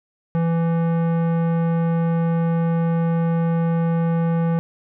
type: tone with tanh clipping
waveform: sine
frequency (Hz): 166.6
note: E3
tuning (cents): +19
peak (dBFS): -19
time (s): 0.35-4.59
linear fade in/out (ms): 0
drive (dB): 16
effects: none